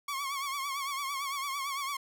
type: tone with vibrato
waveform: sawtooth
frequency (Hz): 1108.7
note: C#6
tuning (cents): 0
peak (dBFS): -29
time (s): 0.08-1.97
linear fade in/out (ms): 5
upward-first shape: triangle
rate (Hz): 8.9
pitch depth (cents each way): 89
effects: none